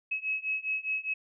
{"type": "beating tone pair", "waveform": "sine", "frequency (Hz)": [2566, 2570.9], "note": ["E7", "E7"], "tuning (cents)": [-47, -44], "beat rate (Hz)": 4.9, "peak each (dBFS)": [-33, -32], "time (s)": [0.11, 1.14], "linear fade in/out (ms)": 10, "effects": []}